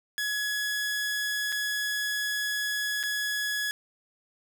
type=tone with dropouts; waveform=sawtooth; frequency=1685 Hz; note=G#6; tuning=25 cents sharp; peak=-24 dBFS; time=0.18-3.71 s; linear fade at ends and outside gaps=0 ms; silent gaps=1.521-1.525 / 3.03-3.036 s; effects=none